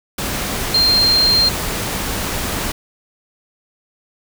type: tone in noise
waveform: sine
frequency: 4186 Hz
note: C8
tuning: in tune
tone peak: -11 dBFS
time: 0.74-1.49 s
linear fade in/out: 5 ms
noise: pink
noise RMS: -22 dBFS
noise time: 0.18-2.72 s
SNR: +8 dB
effects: none